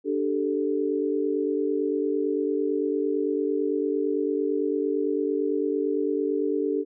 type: chord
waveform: sine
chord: D suspended fourth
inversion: none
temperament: just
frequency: 293.7 / 391.6 / 440.5 Hz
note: D4 / G4 / A4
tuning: 0 / -2 / +2 cents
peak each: -27 dBFS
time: 0.04-6.85 s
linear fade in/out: 50 ms
effects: none